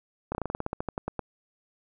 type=slowing click train; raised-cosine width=1 ms; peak=-16 dBFS; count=15; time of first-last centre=0.32-1.193 s; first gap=29 ms; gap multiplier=1.11; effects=none